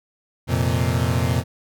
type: chord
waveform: 35% pulse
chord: F suspended fourth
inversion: none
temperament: equal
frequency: 87.31 / 116.54 / 130.81 Hz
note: F2 / Bb2 / C3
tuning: 0 / 0 / 0 cents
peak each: -21 dBFS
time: 0.47-1.44 s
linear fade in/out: 50 ms
effects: none